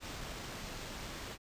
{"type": "noise with sample-and-hold", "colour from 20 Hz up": "pink", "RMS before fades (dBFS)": -44, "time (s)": [0, 1.38], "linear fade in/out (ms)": 50, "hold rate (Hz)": 11025, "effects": ["resampled to 32000 Hz"]}